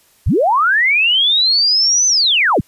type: linear two-way sweep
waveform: sine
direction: up then down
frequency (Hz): 32.7 to 6160 to 32.7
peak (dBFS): -10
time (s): 0.26-2.61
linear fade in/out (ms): 10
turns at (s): 2.07
effects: white hiss -53 dBFS RMS until 2.67 s + resampled to 32000 Hz

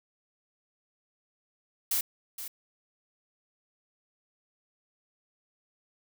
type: noise with echo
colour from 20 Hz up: blue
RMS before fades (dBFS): -28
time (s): 1.91-2.01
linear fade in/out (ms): 5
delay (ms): 470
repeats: 1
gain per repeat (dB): -11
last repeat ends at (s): 2.48
effects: none

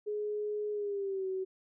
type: tone with pitch glide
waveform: sine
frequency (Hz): 419.2 to 377.8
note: G#4 to F#4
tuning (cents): +16 to +36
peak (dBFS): -32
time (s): 0.06-1.45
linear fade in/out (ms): 20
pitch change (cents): -180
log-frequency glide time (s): 0.72-1.27
effects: none

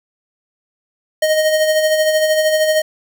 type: tone with tremolo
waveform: square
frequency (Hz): 622.3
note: D#5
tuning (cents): 0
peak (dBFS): -11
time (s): 1.22-2.82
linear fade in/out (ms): 5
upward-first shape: sine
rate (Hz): 13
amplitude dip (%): 45
effects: none

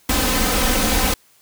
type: noise with comb filter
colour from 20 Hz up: pink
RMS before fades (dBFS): -18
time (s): 0.09-1.14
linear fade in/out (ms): 5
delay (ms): 3.9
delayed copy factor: +0.85
effects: white hiss -55 dBFS RMS until 1.41 s

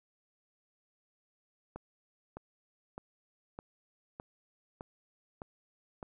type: click train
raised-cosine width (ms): 1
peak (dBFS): -28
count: 8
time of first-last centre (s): 1.76-6.028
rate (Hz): 1.64
effects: none

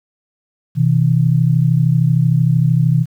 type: tone pair together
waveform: sine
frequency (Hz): 127.31 / 160.4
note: C3 / E3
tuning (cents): -47 / -47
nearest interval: major third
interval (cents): 400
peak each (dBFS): -13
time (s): 0.75-3.06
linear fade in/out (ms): 50
effects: 8-bit

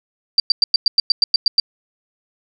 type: tone bursts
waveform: sine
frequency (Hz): 4699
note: D8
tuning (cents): 0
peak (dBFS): -9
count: 11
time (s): 0.38-1.6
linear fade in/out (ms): 2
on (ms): 20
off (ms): 100
effects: none

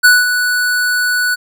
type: tone with ADSR envelope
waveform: square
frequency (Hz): 1480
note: F#6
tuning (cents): 0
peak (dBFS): -4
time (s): 0.03-1.36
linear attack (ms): 20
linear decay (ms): 200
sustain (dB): -9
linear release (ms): 25
effects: none

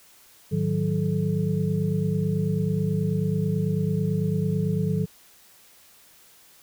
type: tone cluster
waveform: sine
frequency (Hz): 106.6 / 155.4 / 184.5 / 432.4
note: G#2 / D#3 / F#3 / A4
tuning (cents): +46 / -2 / -5 / -30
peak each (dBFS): -29 / -25 / -26 / -31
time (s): 0.51-5.06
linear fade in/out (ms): 20
effects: white hiss -54 dBFS RMS until 6.62 s

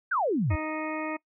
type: exponential sweep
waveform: sine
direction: down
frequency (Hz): 1652 to 71.6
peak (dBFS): -23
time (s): 0.11-0.56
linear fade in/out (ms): 10
type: harmonic tone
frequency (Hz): 311.1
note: D#4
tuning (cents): 0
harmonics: 1 / 2 / 3 / 4 / 6 / 7 / 8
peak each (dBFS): -33 / -36 / -38 / -39 / -41 / -41 / -42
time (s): 0.5-1.17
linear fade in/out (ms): 10
effects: noise-tail reverb RT60 0.1 s tail -22 dB re dry

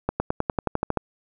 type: accelerating click train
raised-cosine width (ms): 1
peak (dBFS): -8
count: 11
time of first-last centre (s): 0.09-0.973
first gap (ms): 110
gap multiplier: 0.95
effects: none

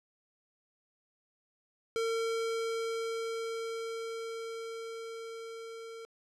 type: tone with level ramp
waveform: square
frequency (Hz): 454.7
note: A#4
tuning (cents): -43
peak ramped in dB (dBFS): -30 to -44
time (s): 1.96-6.05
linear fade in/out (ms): 0
effects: low-pass 8000 Hz 12 dB/octave

